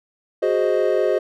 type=chord; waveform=triangle; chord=Ab dominant seventh; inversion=third; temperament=equal; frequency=370 / 415.3 / 523.3 / 622.3 Hz; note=Gb4 / Ab4 / C5 / Eb5; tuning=0 / 0 / 0 / 0 cents; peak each=-20 dBFS; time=0.42-1.19 s; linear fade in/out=10 ms; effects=none